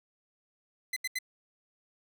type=tone bursts; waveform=sawtooth; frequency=2035 Hz; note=C7; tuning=49 cents flat; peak=-27 dBFS; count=3; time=0.93-1.188 s; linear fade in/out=5 ms; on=34 ms; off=78 ms; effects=none